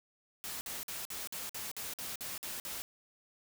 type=noise bursts; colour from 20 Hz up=white; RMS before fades=-41 dBFS; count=11; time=0.44-2.82 s; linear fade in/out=0 ms; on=170 ms; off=51 ms; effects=none